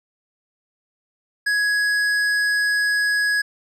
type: tone with hard clipping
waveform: sine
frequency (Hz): 1670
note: G#6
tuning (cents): +9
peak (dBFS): -19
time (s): 1.46-3.42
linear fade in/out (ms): 10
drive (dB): 10
effects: none